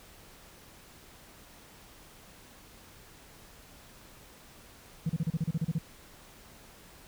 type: tone bursts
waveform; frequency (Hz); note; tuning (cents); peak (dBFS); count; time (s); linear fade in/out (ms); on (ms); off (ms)
sine; 161.9; E3; -31; -24; 11; 5.06-5.785; 5; 35; 34
effects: tanh soft clip ceiling -24 dBFS + pink hiss -54 dBFS RMS until 7.07 s